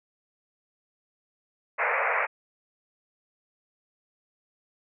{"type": "band-pass noise", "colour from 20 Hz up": "white", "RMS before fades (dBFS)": -26, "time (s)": [1.78, 2.27], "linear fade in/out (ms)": 20, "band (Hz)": [450, 2400], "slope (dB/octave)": 96, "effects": []}